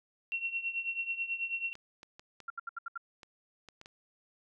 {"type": "tone with tremolo", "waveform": "sine", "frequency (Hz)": 2726, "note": "F7", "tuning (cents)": -43, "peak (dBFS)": -29, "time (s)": [0.32, 1.73], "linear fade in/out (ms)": 0, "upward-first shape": "triangle", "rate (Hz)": 9.2, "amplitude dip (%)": 85}
{"type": "clicks", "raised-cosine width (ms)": 0.2, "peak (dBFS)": -32, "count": 8, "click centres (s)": [1.754, 2.031, 2.195, 2.403, 3.232, 3.687, 3.814, 3.859]}
{"type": "tone bursts", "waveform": "sine", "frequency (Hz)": 1380, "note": "F6", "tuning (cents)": -21, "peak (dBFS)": -35, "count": 6, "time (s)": [2.48, 2.977], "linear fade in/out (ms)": 5, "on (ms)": 22, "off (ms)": 73}
{"effects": []}